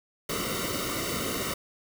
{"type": "noise with comb filter", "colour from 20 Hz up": "pink", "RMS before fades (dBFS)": -31, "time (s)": [0.29, 1.54], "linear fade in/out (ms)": 5, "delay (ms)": 1.2, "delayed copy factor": -0.9, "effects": []}